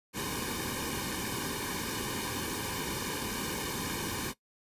pink noise with comb filter, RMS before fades -35 dBFS, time 0.13-4.34 s, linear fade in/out 50 ms, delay 1.5 ms, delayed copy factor -0.95, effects noise-tail reverb RT60 0.1 s tail -17 dB re dry + resampled to 32000 Hz

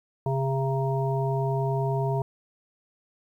harmonic tone with a mistuned harmonic, 135 Hz, C#3, 45 cents flat, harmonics 1 / 3 / 5 / 7, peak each -25 / -30 / -32 / -33 dBFS, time 0.26-2.22 s, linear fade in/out 2 ms, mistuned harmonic 7, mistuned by -19 cents, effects 10-bit

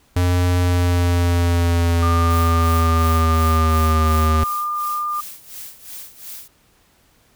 square tone with pitch glide, 89.2 to 78.56 Hz, F2 to D#2, +37 to +17 cents, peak -15 dBFS, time 0.16-4.44 s, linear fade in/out 5 ms, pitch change -220 cents, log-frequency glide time 0.59-4.11 s
sine tone, 1203 Hz, D6, 41 cents sharp, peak -20 dBFS, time 2.02-5.21 s, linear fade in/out 10 ms
blue noise with tremolo, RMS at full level -33 dBFS, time 2.3-6.48 s, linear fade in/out 5 ms, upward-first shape sine, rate 2.8 Hz, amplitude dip 80%
effects pink hiss -57 dBFS RMS until 7.35 s

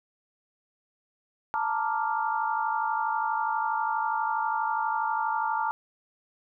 sine chord, Bb major seventh, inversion third, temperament equal, 880 / 932.3 / 1174.7 / 1396.9 Hz, A5 / Bb5 / D6 / F6, 0 / 0 / 0 / 0 cents, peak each -28 / -31 / -33 / -33 dBFS, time 1.54-5.71 s, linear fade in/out 0 ms, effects none

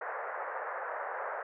pink band-pass noise, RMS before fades -38 dBFS, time 0.01-1.43 s, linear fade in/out 5 ms, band 490 to 1800 Hz, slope 48 dB/octave, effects none

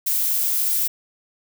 violet noise, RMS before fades -21 dBFS, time 0.06-0.88 s, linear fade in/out 10 ms, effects none

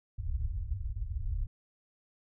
pink low-pass noise, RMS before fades -34 dBFS, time 0.18-1.47 s, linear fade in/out 10 ms, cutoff 110 Hz, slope 96 dB/octave, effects none

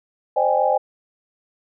sine chord, Ab major seventh, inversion first, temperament equal with one note detuned, 523.3 / 607.7 / 784 / 830.6 Hz, C5 / Eb5 / G5 / Ab5, 0 / -41 / 0 / 0 cents, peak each -21 dBFS, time 0.36-0.78 s, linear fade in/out 10 ms, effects none

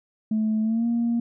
sine tone with pitch glide, 217.5 to 234.5 Hz, A3 to A#3, -20 to +11 cents, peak -19 dBFS, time 0.31-1.2 s, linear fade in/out 5 ms, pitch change +131 cents, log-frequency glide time 0.62-0.86 s, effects tanh soft clip ceiling -17 dBFS

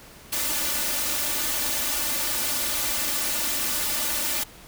white noise with comb filter, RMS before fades -26 dBFS, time 0.32-4.44 s, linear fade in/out 10 ms, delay 3.4 ms, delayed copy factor +0.95, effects pink hiss -47 dBFS RMS until 4.67 s

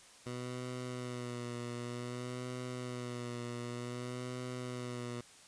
15% pulse tone with vibrato, 122.9 Hz, B2, 8 cents flat, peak -33 dBFS, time 0.26-5.21 s, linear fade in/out 5 ms, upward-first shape sine, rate 0.54 Hz, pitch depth 37 cents each way, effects white hiss -58 dBFS RMS until 5.47 s + resampled to 22050 Hz

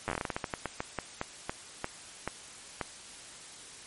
slowing click train, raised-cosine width 0.5 ms, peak -16 dBFS, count 21, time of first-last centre 0.08-2.812 s, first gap 9 ms, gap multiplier 1.24, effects white hiss -48 dBFS RMS until 3.86 s + MP3 48 kbps

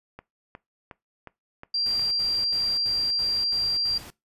click train, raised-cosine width 0.5 ms, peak -25 dBFS, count 6, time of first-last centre 0.19-1.995 s, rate 2.77 Hz
sine tone, 4737 Hz, D8, 14 cents sharp, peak -23 dBFS, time 1.74-3.98 s, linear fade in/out 5 ms
pink noise bursts, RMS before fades -43 dBFS, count 7, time 1.86-4.102 s, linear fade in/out 0 ms, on 250 ms, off 82 ms
effects noise-tail reverb RT60 0.2 s tail -21 dB re dry + resampled to 32000 Hz

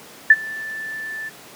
sine tone with ADSR envelope, 1760 Hz, A6, in tune, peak -3 dBFS, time 0.3-1.3 s, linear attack 5 ms, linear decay 43 ms, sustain -24 dB, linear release 21 ms, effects pink hiss -42 dBFS RMS until 1.55 s + high-pass 200 Hz 12 dB/octave

